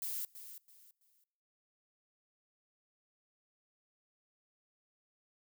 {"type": "noise with echo", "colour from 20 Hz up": "violet", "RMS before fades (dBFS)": -39, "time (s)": [0.02, 0.25], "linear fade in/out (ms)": 2, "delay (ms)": 330, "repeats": 3, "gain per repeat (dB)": -11, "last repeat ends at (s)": 1.24, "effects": ["noise-tail reverb RT60 1.0 s tail -24 dB re dry"]}